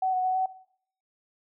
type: tone with pitch steps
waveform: sine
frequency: 753 / 739 / 745 / 753 Hz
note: F#5 / F#5 / F#5 / F#5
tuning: +30 / -2 / +12 / +30 cents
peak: -23 dBFS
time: 0.02-0.46 s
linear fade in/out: 5 ms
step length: 110 ms
effects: noise-tail reverb RT60 0.6 s tail -17 dB re dry